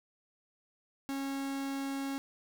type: tone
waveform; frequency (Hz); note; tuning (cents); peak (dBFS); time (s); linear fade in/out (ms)
45% pulse; 273.9; C#4; -21; -34; 1.09-2.18; 0
effects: 10-bit